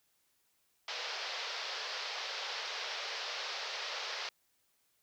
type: band-pass noise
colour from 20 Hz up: white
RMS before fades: -40 dBFS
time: 0.88-4.29 s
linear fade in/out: 2 ms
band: 440 to 5300 Hz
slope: 48 dB/octave
effects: white hiss -75 dBFS RMS until 5.02 s